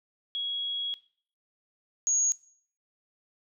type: tone pair in turn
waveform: sine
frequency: 3322 / 6644 Hz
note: G#7 / G#8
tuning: 0 / 0 cents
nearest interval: octave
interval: 1200 cents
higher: second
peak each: -29 / -23 dBFS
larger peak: second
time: 0.35-0.94 / 2.07-2.32 s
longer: first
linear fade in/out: 0 ms
effects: noise-tail reverb RT60 0.5 s tail -18 dB re dry